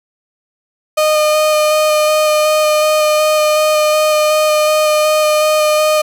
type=tone with vibrato; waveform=35% pulse; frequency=612 Hz; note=D#5; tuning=29 cents flat; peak=-8 dBFS; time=0.97-6.02 s; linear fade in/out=10 ms; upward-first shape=square; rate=2.7 Hz; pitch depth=9 cents each way; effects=none